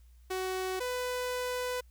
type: tone pair in turn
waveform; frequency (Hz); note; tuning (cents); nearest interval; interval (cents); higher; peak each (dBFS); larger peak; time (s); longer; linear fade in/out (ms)
sawtooth; 373.9 / 498.6; F#4 / B4; +18 / +16; perfect fourth; 498; second; -28; neither; 0.3-0.8 / 0.8-1.81; second; 10
effects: added 60 Hz sine -54 dBFS peak until 1.9 s + white hiss -72 dBFS RMS until 1.9 s